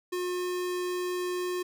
square tone, 359.8 Hz, F#4, 48 cents flat, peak -30 dBFS, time 0.12-1.63 s, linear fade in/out 10 ms, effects none

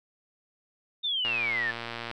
sine exponential sweep, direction down, 3683 to 1717 Hz, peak -26 dBFS, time 1.03-1.72 s, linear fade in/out 20 ms
click train, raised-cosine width 0.3 ms, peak -19 dBFS, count 102, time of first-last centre 1.25-2.113 s, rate 117 Hz
effects none

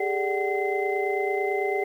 sine tone cluster, 398.3 / 427.3 / 587 / 754 / 2062 Hz, G4 / G#4 / D5 / F#5 / C7, +28 / +49 / -1 / +32 / -26 cents, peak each -26 / -30 / -35 / -29 / -31 dBFS, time 0-1.84 s, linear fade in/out 5 ms, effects tanh soft clip ceiling -12 dBFS + 9-bit

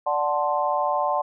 sine chord, D dominant seventh, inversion none, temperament equal, 587.3 / 740 / 880 / 1046.5 Hz, D5 / F#5 / A5 / C6, 0 / 0 / 0 / 0 cents, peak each -26 dBFS, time 0.06-1.22 s, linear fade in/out 10 ms, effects none

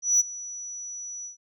sine tone with ADSR envelope, 5900 Hz, F#8, 6 cents flat, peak -14 dBFS, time 0.02-1.37 s, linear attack 180 ms, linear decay 19 ms, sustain -20 dB, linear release 120 ms, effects tanh soft clip ceiling -13 dBFS

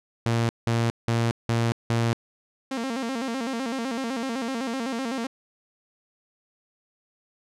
sawtooth tone bursts, 116 Hz, A#2, 8 cents flat, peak -17 dBFS, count 5, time 0.26-2.13 s, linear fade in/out 0 ms, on 230 ms, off 180 ms
sawtooth tone with vibrato, 247.8 Hz, B3, 6 cents sharp, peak -23 dBFS, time 2.71-5.27 s, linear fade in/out 5 ms, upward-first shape square, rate 7.9 Hz, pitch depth 130 cents each way
effects low-pass 8000 Hz 12 dB/octave

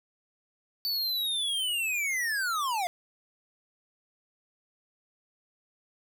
square linear sweep, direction down, 4559 to 680 Hz, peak -28 dBFS, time 0.85-2.87 s, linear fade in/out 0 ms, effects none

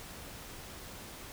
silence, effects pink hiss -47 dBFS RMS until 1.32 s

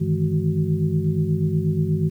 sine tone cluster, 98.3 / 152.4 / 160.7 / 210.4 / 372.9 Hz, G2 / D#3 / E3 / G#3 / F#4, +5 / -36 / -44 / +23 / +14 cents, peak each -27 / -24 / -21 / -29 / -29 dBFS, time 0-2.1 s, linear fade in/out 20 ms, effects 9-bit

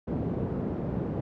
pink band-pass noise, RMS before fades -31 dBFS, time 0.07-1.21 s, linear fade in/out 10 ms, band 110 to 410 Hz, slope 12 dB/octave, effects none

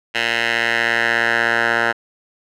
10% pulse tone with band-pass filter sweep, 116.54 Hz, A#2, in tune, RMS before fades -18 dBFS, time 0.14-1.93 s, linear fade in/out 20 ms, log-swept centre 2400 to 1400 Hz, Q 2.5, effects none

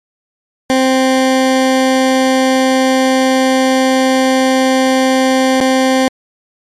20% pulse tone with dropouts, 261.6 Hz, C4, in tune, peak -4 dBFS, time 0.7-6.08 s, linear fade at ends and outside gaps 0 ms, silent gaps 5.604-5.611 s, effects low-pass 9000 Hz 12 dB/octave + MP3 96 kbps

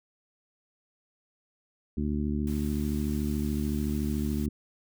harmonic tone, 73.7 Hz, D2, 7 cents sharp, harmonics 1 / 2 / 3 / 4 / 5, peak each -31 / -35 / -30 / -35 / -40 dBFS, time 1.97-4.49 s, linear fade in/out 5 ms
white noise, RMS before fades -48 dBFS, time 2.47-4.46 s, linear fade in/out 2 ms
effects none

